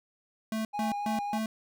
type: tone bursts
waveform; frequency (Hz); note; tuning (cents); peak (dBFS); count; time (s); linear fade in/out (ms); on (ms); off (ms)
square; 220; A3; 0; -30; 4; 0.52-1.46; 2; 130; 140
type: tone with vibrato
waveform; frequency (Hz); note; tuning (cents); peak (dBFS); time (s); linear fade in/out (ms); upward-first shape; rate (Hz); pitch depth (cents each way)
triangle; 821; G#5; -20; -29; 0.73-1.39; 20; sine; 3.6; 15
effects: none